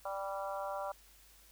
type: harmonic tone with a mistuned harmonic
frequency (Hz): 196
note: G3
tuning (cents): 0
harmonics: 3 / 4 / 5 / 6 / 7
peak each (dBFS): -40 / -42 / -44 / -46 / -47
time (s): 0.05-0.92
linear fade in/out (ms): 5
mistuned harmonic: 6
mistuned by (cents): -16
effects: added 50 Hz sine -64 dBFS peak until 1.51 s + white hiss -62 dBFS RMS until 1.51 s